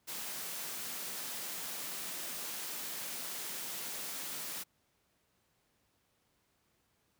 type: high-pass noise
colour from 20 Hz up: white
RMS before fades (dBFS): -41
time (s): 0.07-4.64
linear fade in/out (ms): 20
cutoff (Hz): 130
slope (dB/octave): 48
effects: pink hiss -75 dBFS RMS until 7.19 s + high-pass 60 Hz 12 dB/octave